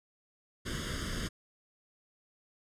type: noise with comb filter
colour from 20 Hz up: pink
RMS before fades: -36 dBFS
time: 0.65-1.29 s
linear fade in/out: 20 ms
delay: 0.6 ms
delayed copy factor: +0.95
effects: low-pass 8000 Hz 12 dB/octave